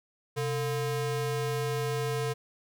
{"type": "ring-modulated tone", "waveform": "square", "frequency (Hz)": 289.3, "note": "D4", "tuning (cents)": -26, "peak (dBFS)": -26, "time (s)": [0.36, 2.34], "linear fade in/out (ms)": 20, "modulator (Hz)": 159, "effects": []}